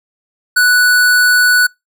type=tone; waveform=square; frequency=1480 Hz; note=F#6; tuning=in tune; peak=-8 dBFS; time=0.56-1.67 s; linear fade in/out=10 ms; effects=noise-tail reverb RT60 0.2 s tail -26 dB re dry